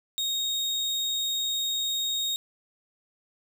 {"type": "tone", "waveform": "35% pulse", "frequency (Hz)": 3729, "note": "A#7", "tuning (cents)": 0, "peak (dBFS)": -24, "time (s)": [0.18, 2.36], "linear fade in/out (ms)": 0, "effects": []}